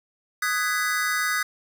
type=chord; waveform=square; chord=G# minor seventh; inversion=second; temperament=just; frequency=1245.9 / 1495.1 / 1661.2 / 1993.5 Hz; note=D#6 / F#6 / G#6 / B6; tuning=+2 / +18 / 0 / +16 cents; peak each=-29 dBFS; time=0.42-1.43 s; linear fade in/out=5 ms; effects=none

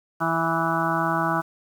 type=harmonic tone with a mistuned harmonic; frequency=164.81 Hz; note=E3; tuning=in tune; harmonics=1 / 2 / 4 / 5 / 6 / 7 / 8 / 9; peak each=-29 / -29 / -29 / -29 / -29 / -29 / -29 / -29 dBFS; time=0.2-1.42 s; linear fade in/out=20 ms; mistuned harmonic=8; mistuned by=-23 cents; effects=8-bit

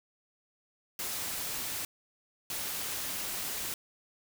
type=noise bursts at uneven times; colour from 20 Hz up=white; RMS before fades=-36 dBFS; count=2; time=0.99-1.85 / 2.5-3.74 s; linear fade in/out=2 ms; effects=none

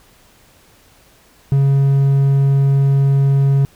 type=tone; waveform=triangle; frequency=138 Hz; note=C#3; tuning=7 cents flat; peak=-8 dBFS; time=1.52-3.65 s; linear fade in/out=0 ms; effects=pink hiss -50 dBFS RMS until 3.75 s

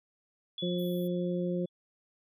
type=tone with exponential decay; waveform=sine; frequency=3418 Hz; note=G#7; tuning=49 cents sharp; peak=-35 dBFS; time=0.58-1.69 s; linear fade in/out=2 ms; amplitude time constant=240 ms
type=harmonic tone; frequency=177.5 Hz; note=F3; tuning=28 cents sharp; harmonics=1 / 2 / 3; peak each=-31 / -34 / -36 dBFS; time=0.62-1.66 s; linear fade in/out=10 ms
type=high-pass noise; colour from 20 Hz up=white; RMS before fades=-48 dBFS; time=0.78-1.08 s; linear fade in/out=10 ms; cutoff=11000 Hz; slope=96 dB/octave
effects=resampled to 32000 Hz

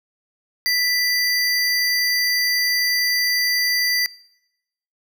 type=tone pair together; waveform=square; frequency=1981 / 4716 Hz; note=B6 / D8; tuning=+5 / +6 cents; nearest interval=octave + minor third; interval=1501 cents; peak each=-21 / -20 dBFS; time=0.66-4.06 s; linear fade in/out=0 ms; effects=noise-tail reverb RT60 0.9 s tail -24 dB re dry

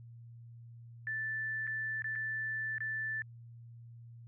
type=tone with dropouts; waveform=sine; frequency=1760 Hz; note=A6; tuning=in tune; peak=-34 dBFS; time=1.07-3.22 s; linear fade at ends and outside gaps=1 ms; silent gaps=1.669-1.675 / 2.021-2.043 / 2.154-2.158 / 2.782-2.805 s; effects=added 117 Hz sine -49 dBFS peak until 4.27 s

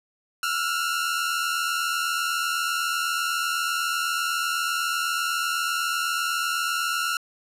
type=tone pair together; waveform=sawtooth; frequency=1346 / 1426 Hz; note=E6 / F6; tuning=+36 / +36 cents; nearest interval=minor second; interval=100 cents; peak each=-23 dBFS; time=0.43-7.17 s; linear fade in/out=2 ms; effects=resampled to 32000 Hz

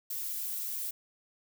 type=noise; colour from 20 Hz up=violet; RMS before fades=-36 dBFS; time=0.1-0.91 s; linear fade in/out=5 ms; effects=none

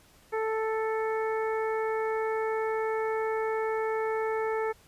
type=harmonic tone; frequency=440.5 Hz; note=A4; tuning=2 cents sharp; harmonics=1 / 2 / 3 / 4 / 5; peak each=-28 / -34 / -38 / -40 / -42 dBFS; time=0.32-4.73 s; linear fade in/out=20 ms; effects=pink hiss -59 dBFS RMS until 4.87 s + resampled to 32000 Hz

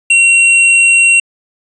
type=tone with hard clipping; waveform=sine; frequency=2739 Hz; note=F7; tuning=34 cents flat; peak=-6 dBFS; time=0.1-1.2 s; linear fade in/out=5 ms; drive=17 dB; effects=resampled to 24000 Hz

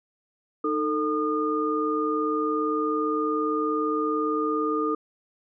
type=tone cluster; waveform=sine; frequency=308.1 / 445.6 / 1219 Hz; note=D#4 / A4 / D#6; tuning=-17 / +22 / -36 cents; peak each=-27 dBFS; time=0.64-4.95 s; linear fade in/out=5 ms; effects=none

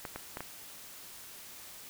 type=clicks; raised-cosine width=0.5 ms; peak=-23 dBFS; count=4; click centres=0.052 / 0.16 / 0.371 / 0.406 s; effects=white hiss -49 dBFS RMS until 1.89 s

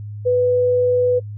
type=tone; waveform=sine; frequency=495.9 Hz; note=B4; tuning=7 cents sharp; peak=-13 dBFS; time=0.25-1.2 s; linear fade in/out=20 ms; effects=noise-tail reverb RT60 0.1 s tail -26 dB re dry + added 104 Hz sine -28 dBFS peak until 1.37 s

